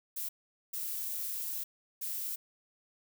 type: noise bursts at uneven times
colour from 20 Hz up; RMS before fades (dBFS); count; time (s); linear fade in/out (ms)
violet; -37; 3; 0.16-0.29 / 0.73-1.64 / 2.01-2.36; 10
effects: none